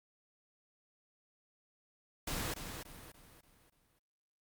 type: noise with echo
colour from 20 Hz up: pink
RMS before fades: -38 dBFS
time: 2.27-2.54 s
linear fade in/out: 5 ms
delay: 290 ms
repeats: 5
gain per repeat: -7 dB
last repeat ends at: 3.99 s
effects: Opus 48 kbps